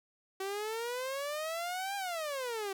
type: exponential two-way sweep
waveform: sawtooth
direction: up then down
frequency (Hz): 380.1 to 809 to 380.1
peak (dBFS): -31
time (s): 0.4-2.73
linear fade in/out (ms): 5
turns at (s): 1.96
effects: none